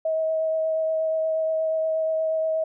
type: tone with vibrato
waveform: sine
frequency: 638 Hz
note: D#5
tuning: 43 cents sharp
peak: -21 dBFS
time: 0.05-2.64 s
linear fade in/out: 5 ms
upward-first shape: triangle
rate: 8.4 Hz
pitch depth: 13 cents each way
effects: none